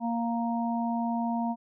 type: harmonic tone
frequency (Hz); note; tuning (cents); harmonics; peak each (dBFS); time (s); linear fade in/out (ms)
233.1; A#3; 0; 1 / 3 / 4; -28 / -33 / -34; 0-1.56; 50
effects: none